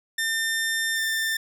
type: tone with pitch glide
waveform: sawtooth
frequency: 1800 to 1789.6 Hz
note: A6 to A6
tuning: +39 to +29 cents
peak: -20 dBFS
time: 0.18-1.37 s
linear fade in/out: 5 ms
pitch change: -10 cents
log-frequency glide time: 0.94-1.04 s
effects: none